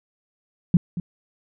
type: tone with echo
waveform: sine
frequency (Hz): 174.61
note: F3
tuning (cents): 0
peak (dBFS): -10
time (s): 0.74-0.77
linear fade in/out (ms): 2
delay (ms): 230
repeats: 1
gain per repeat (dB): -14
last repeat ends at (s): 1
effects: none